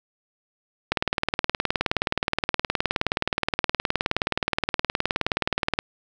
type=click train; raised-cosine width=0.3 ms; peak=-5 dBFS; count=94; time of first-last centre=0.92-5.789 s; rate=19.1 Hz; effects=none